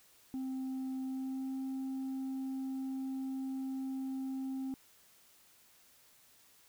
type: tone with pitch glide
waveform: sine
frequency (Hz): 262.2 to 265.2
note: C4 to C4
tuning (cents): +4 to +23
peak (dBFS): -33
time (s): 0.34-4.74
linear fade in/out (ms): 0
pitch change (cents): +19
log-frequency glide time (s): 1.04-1.54
effects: tanh soft clip ceiling -35 dBFS + white hiss -64 dBFS RMS until 6.68 s